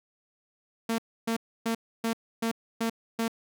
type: tone bursts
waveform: sawtooth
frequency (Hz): 227.7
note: A#3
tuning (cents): -40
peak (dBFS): -22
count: 7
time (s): 0.89-3.281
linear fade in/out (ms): 5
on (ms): 93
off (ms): 290
effects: none